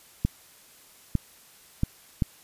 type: clicks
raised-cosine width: 5 ms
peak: -10 dBFS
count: 4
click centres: 0.25 / 1.153 / 1.834 / 2.222 s
effects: white hiss -54 dBFS RMS until 2.43 s + resampled to 32000 Hz

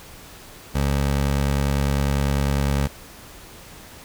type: tone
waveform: 20% pulse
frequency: 70 Hz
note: C#2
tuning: 18 cents sharp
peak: -14 dBFS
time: 0.74-2.88 s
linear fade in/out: 20 ms
effects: pink hiss -43 dBFS RMS until 4.04 s

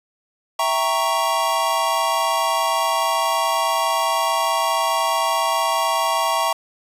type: chord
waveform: square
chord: E diminished seventh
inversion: none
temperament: equal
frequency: 659.3 / 784 / 932.3 / 1108.7 Hz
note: E5 / G5 / Bb5 / Db6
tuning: 0 / 0 / 0 / 0 cents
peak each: -25 / -27 / -23 / -23 dBFS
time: 0.59-6.53 s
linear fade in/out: 5 ms
effects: resampled to 32000 Hz + 9-bit

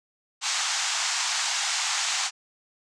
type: band-pass noise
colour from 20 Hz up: white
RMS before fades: -27 dBFS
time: 0.41-2.31 s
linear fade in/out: 50 ms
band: 730 to 7700 Hz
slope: 48 dB/octave
effects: none

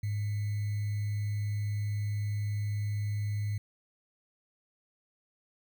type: tone with sample-and-hold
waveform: sine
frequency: 103.83 Hz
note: G#2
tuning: in tune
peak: -29 dBFS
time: 0.03-3.58 s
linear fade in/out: 5 ms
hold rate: 2100 Hz
effects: none

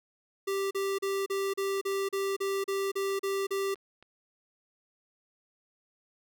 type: tone bursts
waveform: square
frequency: 392 Hz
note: G4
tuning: in tune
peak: -29 dBFS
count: 12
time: 0.47-3.746 s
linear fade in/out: 10 ms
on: 240 ms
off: 36 ms
type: clicks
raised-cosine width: 0.3 ms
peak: -38 dBFS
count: 7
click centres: 1.497 / 1.78 / 1.918 / 2.138 / 3.104 / 3.757 / 4.026 s
effects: none

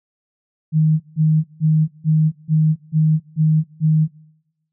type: tone bursts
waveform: sine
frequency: 156.2 Hz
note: D#3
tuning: 7 cents sharp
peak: -11 dBFS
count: 8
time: 0.72-4.08 s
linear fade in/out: 50 ms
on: 280 ms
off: 160 ms
effects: noise-tail reverb RT60 0.8 s tail -21 dB re dry

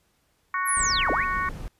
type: harmonic tone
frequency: 370 Hz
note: F#4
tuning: in tune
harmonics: 3 / 4 / 5 / 6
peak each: -26 / -31 / -30 / -36 dBFS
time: 0.54-1.49 s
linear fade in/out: 2 ms
type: linear two-way sweep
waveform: sine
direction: down then up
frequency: 11840 to 235.4 to 2737 Hz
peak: -23 dBFS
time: 0.65-1.25 s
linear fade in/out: 50 ms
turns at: 1.11 s
type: noise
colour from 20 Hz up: brown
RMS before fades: -35 dBFS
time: 0.77-1.68 s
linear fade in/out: 0 ms
effects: pink hiss -68 dBFS RMS until 1.79 s + resampled to 32000 Hz

